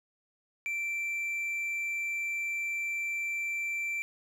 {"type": "tone", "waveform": "triangle", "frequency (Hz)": 2344, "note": "D7", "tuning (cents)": -4, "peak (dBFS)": -29, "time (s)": [0.66, 4.02], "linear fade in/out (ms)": 0, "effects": []}